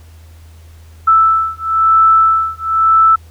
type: beating tone pair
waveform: sine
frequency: 1318.5 / 1319.5 Hz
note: E6 / E6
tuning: 0 / +1 cents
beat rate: 1 Hz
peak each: -11 dBFS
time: 1.07-3.16 s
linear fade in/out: 10 ms
effects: added 81 Hz sine -36 dBFS peak until 3.3 s + pink hiss -49 dBFS RMS until 3.3 s